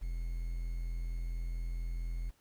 triangle tone with quantisation, 42.17 Hz, E1, 40 cents sharp, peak -32 dBFS, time 0.01-2.31 s, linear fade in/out 20 ms, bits 10, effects pink hiss -70 dBFS RMS until 2.4 s

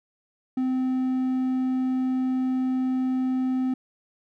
triangle tone, 257.9 Hz, C4, 25 cents flat, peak -20 dBFS, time 0.57-3.74 s, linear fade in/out 5 ms, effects none

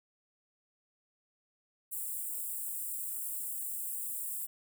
white high-pass noise, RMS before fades -38 dBFS, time 1.91-4.47 s, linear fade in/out 20 ms, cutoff 7600 Hz, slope 96 dB/octave, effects none

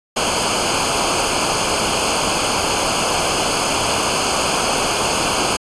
pink noise with comb filter, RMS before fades -18 dBFS, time 0.16-5.57 s, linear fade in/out 10 ms, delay 0.53 ms, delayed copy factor -0.8, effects resampled to 22050 Hz

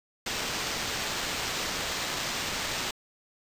violet noise with sample-and-hold, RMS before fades -32 dBFS, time 0.26-2.91 s, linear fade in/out 5 ms, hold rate 11025 Hz, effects resampled to 32000 Hz

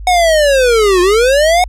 square linear two-way sweep, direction down then up, 740 to 349.2 to 740 Hz, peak -8 dBFS, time 0.07-1.64 s, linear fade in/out 2 ms, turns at 1.01 s, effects added 50 Hz sine -24 dBFS peak until 1.68 s + low-pass 10000 Hz 12 dB/octave

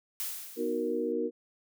blue noise with exponential decay, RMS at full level -33 dBFS, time 0.2-1.12 s, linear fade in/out 0 ms, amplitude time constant 200 ms
sine chord, B major seventh, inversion none, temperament equal, 246.9 / 311.1 / 370 / 466.2 Hz, B3 / D#4 / F#4 / A#4, 0 / 0 / 0 / 0 cents, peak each -36 / -35 / -35 / -31 dBFS, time 0.56-1.31 s, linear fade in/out 50 ms
effects none

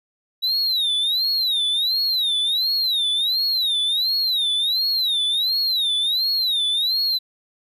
triangle tone with vibrato, 3875 Hz, B7, 34 cents flat, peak -17 dBFS, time 0.42-7.19 s, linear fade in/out 20 ms, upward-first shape sine, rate 1.4 Hz, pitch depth 190 cents each way, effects none

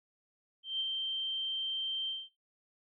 sine tone with ADSR envelope, 3136 Hz, G7, in tune, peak -30 dBFS, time 0.63-2.29 s, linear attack 170 ms, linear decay 31 ms, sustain -3 dB, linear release 210 ms, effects noise-tail reverb RT60 0.3 s tail -18 dB re dry

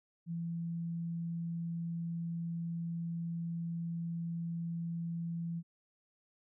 sine tone, 168.2 Hz, E3, 35 cents sharp, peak -35 dBFS, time 0.26-5.63 s, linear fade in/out 50 ms, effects none

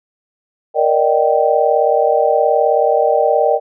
sine chord, Eb major seventh, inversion second, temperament just, 466.7 / 583.4 / 622.3 / 777.8 Hz, Bb4 / D5 / Eb5 / G5, +2 / -12 / 0 / -14 cents, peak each -16 dBFS, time 0.74-3.6 s, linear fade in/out 50 ms, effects none

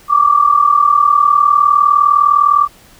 sine tone pair together, 1147.2 / 1187 Hz, D6 / D6, -41 / +18 cents, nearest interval minor second, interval 59 cents, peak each -10 dBFS, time 0.08-2.68 s, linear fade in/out 50 ms, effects pink hiss -44 dBFS RMS until 2.99 s

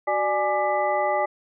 sine tone cluster, 372.9 / 594 / 834 / 1185 / 1992 Hz, F#4 / D5 / G#5 / D6 / B6, +14 / +20 / +7 / +15 / +14 cents, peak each -32 / -24 / -24 / -29 / -31 dBFS, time 0.07-1.26 s, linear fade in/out 10 ms, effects none

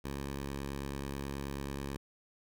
10% pulse tone, 69.3 Hz, C#2, in tune, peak -29 dBFS, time 0.04-1.97 s, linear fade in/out 10 ms, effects none

